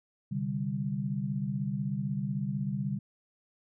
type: chord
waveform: sine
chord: C suspended second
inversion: none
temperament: equal with one note detuned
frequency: 130.81 / 146.83 / 197.25 Hz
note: C3 / D3 / G3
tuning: 0 / 0 / +11 cents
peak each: -35 / -34 / -33 dBFS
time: 0.31-2.99 s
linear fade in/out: 10 ms
effects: none